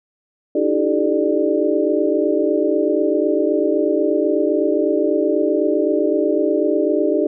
sine tone cluster, 297.7 / 325.7 / 384.9 / 428.7 / 594 Hz, D4 / E4 / G4 / A4 / D5, +24 / -21 / -32 / -45 / +20 cents, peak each -21 dBFS, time 0.55-7.27 s, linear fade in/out 5 ms, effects none

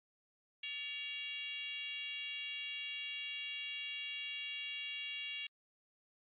sine tone with frequency modulation, 2794 Hz, F7, in tune, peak -40 dBFS, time 0.63-5.47 s, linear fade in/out 5 ms, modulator 524 Hz, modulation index 1.1, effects AAC 64 kbps

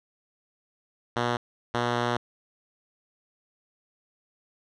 5% pulse tone bursts at uneven times, 120.3 Hz, B2, 45 cents flat, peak -13 dBFS, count 2, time 1.16-1.37 / 1.74-2.17 s, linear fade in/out 5 ms, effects low-pass 4000 Hz 12 dB/octave

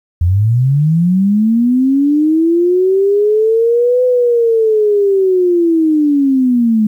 sine linear two-way sweep, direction up then down, 82 to 505 to 210.8 Hz, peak -8 dBFS, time 0.21-6.87 s, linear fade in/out 5 ms, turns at 4.04 s, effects 8-bit

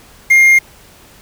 triangle tone with quantisation, 2122 Hz, C7, 24 cents sharp, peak -3 dBFS, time 0.3-0.59 s, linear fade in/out 10 ms, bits 5, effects pink hiss -43 dBFS RMS until 1.21 s

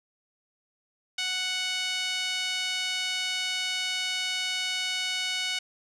5% pulse tone with band-pass filter, 740 Hz, F#5, in tune, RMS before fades -30 dBFS, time 1.18-5.59 s, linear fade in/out 5 ms, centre 2800 Hz, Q 1.4, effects none

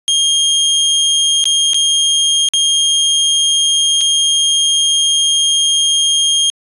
sawtooth tone with dropouts, 3227 Hz, G7, 50 cents sharp, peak -7 dBFS, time 0.08-6.5 s, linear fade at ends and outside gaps 0 ms, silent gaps 1.441-1.455 / 1.734-1.744 / 2.487-2.536 / 4.009-4.013 s, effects resampled to 24000 Hz

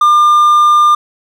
triangle tone, 1200 Hz, D6, 37 cents sharp, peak -3 dBFS, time 0.01-0.95 s, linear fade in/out 5 ms, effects none

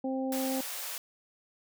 harmonic tone, 263.6 Hz, C4, 13 cents sharp, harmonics 1 / 2 / 3, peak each -31 / -35 / -40 dBFS, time 0.04-0.61 s, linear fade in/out 5 ms
white high-pass noise, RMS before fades -38 dBFS, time 0.32-0.98 s, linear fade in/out 2 ms, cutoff 480 Hz, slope 48 dB/octave
effects none

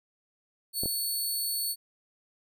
10% pulse tone, 4435 Hz, C#8, in tune, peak -22 dBFS, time 0.73-1.76 s, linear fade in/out 50 ms
clicks, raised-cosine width 2 ms, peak -21 dBFS, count 2, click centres 0.835 / 0.858 s
effects none

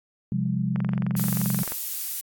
sine chord, F minor, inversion second, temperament equal with one note detuned, 130.81 / 174.61 / 202.4 Hz, C3 / F3 / Ab3, 0 / 0 / -44 cents, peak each -27 dBFS, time 0.32-1.63 s, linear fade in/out 2 ms
click train, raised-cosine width 0.5 ms, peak -20 dBFS, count 23, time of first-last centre 0.76-1.721 s, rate 22.9 Hz
violet noise, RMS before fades -29 dBFS, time 1.16-2.21 s, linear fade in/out 10 ms
effects AAC 64 kbps

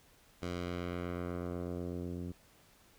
10% pulse tone with low-pass filter sweep, 88.1 Hz, F2, 16 cents sharp, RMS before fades -39 dBFS, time 0.42-2.32 s, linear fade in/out 5 ms, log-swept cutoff 6500 to 250 Hz, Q 0.84, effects pink hiss -64 dBFS RMS until 2.98 s

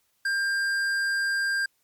sine tone with tanh clipping, 1595 Hz, G6, 30 cents sharp, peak -25 dBFS, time 0.25-1.66 s, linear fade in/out 5 ms, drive 12 dB, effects white hiss -70 dBFS RMS until 1.83 s + MP3 96 kbps

